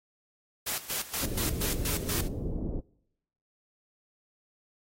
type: noise with tremolo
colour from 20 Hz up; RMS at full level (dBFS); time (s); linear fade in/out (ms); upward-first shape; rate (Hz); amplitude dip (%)
white; -32; 0.66-2.28; 10; square; 4.2; 80
type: low-pass noise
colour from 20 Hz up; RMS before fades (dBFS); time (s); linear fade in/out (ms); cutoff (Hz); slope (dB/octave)
pink; -33; 1.21-2.81; 20; 470; 24
effects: noise-tail reverb RT60 0.8 s tail -24 dB re dry + AAC 48 kbps